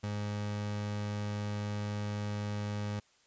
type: tone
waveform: 30% pulse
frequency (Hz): 103.83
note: G#2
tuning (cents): 0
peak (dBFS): -31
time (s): 0.03-3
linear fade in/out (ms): 10
effects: white hiss -67 dBFS RMS until 3.26 s + resampled to 16000 Hz

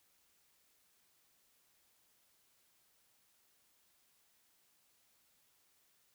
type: silence
effects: white hiss -73 dBFS RMS until 6.14 s

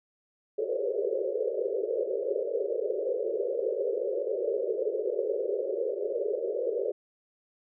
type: band-pass noise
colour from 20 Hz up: pink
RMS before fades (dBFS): -30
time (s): 0.58-6.92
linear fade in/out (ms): 10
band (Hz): 380 to 570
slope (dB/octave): 96
effects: none

